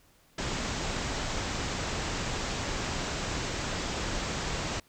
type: low-pass noise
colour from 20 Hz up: pink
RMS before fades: -33 dBFS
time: 0.38-4.8 s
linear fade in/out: 5 ms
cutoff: 7800 Hz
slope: 96 dB/octave
effects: pink hiss -63 dBFS RMS until 4.88 s